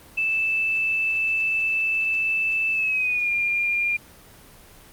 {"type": "tone with pitch glide", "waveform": "sine", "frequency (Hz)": [2637, 2404], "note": ["E7", "D7"], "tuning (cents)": [0, 40], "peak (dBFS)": -20, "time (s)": [0.17, 3.97], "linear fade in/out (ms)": 10, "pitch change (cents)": -160, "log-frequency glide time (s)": [2.73, 3.31], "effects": ["pink hiss -48 dBFS RMS until 4.92 s", "Opus 24 kbps"]}